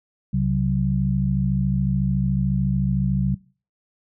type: tone cluster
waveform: sine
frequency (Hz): 66.8 / 134.9 / 188.7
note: C2 / C#3 / F#3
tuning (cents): +36 / -47 / +34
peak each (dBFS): -27 / -21 / -22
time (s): 0.33-3.35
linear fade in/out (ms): 10
effects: noise-tail reverb RT60 0.4 s tail -22 dB re dry